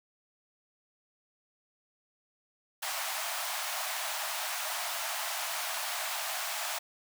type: high-pass noise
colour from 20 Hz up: pink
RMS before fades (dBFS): -35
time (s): 2.82-6.79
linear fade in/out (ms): 10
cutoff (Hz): 620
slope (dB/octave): 96
effects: none